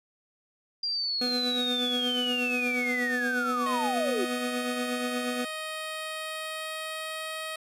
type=linear sweep; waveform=sine; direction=down; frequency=4800 to 335.3 Hz; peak=-27 dBFS; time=0.83-4.25 s; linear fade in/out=5 ms
type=tone with tremolo; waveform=25% pulse; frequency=246.9 Hz; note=B3; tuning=in tune; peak=-24 dBFS; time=1.21-5.45 s; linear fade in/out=5 ms; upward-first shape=triangle; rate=8.4 Hz; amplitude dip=50%
type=tone with pitch glide; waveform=10% pulse; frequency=626 to 632.2 Hz; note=D#5 to D#5; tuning=+10 to +27 cents; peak=-25 dBFS; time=3.66-7.56 s; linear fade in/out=5 ms; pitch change=+17 cents; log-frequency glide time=5.56-7.35 s
effects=resampled to 32000 Hz